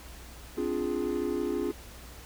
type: chord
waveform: triangle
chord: D half-diminished seventh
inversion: third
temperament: equal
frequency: 261.6 / 293.7 / 349.2 / 415.3 Hz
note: C4 / D4 / F4 / Ab4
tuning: 0 / 0 / 0 / 0 cents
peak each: -33 / -33 / -30 / -31 dBFS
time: 0.57-1.72 s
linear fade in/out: 10 ms
effects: added 60 Hz sine -48 dBFS peak until 2.25 s + pink hiss -49 dBFS RMS until 2.25 s